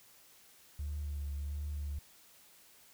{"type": "tone with vibrato", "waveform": "triangle", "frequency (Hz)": 72.5, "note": "D2", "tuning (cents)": -22, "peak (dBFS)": -32, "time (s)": [0.79, 1.99], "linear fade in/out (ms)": 5, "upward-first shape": "triangle", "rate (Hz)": 1.4, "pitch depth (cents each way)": 38, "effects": ["tanh soft clip ceiling -33 dBFS", "white hiss -61 dBFS RMS until 2.93 s"]}